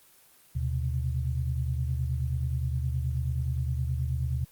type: tone cluster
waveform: sine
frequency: 76.4 / 124.8 / 134.3 Hz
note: D#2 / B2 / C3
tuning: -31 / +19 / +46 cents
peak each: -29 / -30 / -36 dBFS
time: 0.55-4.45 s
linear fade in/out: 10 ms
effects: white hiss -58 dBFS RMS until 4.51 s + Opus 24 kbps